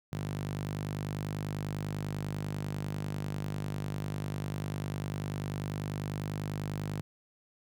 sawtooth tone with high-pass filter, 50.1 Hz, G1, 38 cents sharp, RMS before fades -36 dBFS, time 0.12-7.01 s, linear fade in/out 0 ms, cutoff 130 Hz, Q 3, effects none

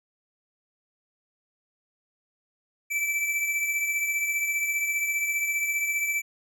square beating tone pair, 2319 / 2334 Hz, D7 / D7, -22 / -11 cents, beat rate 15 Hz, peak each -26 / -35 dBFS, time 2.9-6.22 s, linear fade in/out 20 ms, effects none

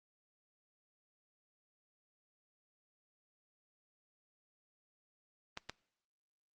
clicks, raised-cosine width 0.2 ms, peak -23 dBFS, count 2, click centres 5.574 / 5.696 s, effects noise-tail reverb RT60 0.7 s tail -22 dB re dry + Opus 24 kbps

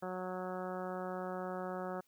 harmonic tone, 183.8 Hz, F#3, 11 cents flat, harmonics 1 / 2 / 3 / 4 / 5 / 6 / 7 / 8 / 9, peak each -44 / -44 / -43 / -45 / -50 / -52 / -48 / -54 / -56 dBFS, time 0.02-2.01 s, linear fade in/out 10 ms, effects white hiss -74 dBFS RMS until 2.07 s

